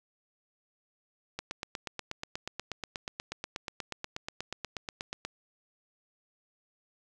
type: click train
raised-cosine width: 0.2 ms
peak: -18 dBFS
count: 33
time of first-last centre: 1.39-5.25 s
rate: 8.29 Hz
effects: none